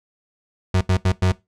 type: tone bursts at uneven times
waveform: 35% pulse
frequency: 92.5 Hz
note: F#2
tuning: in tune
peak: -13 dBFS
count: 4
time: 0.74-0.81 / 0.89-0.97 / 1.05-1.12 / 1.22-1.32 s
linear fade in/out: 5 ms
effects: noise-tail reverb RT60 0.2 s tail -19 dB re dry + low-pass 7000 Hz 12 dB/octave